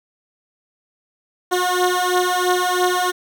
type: beating tone pair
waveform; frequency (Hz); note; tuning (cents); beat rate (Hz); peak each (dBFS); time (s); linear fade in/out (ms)
15% pulse; 360 / 363; F#4 / F#4; -47 / -33; 3; -13; 1.51-3.12; 20
effects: none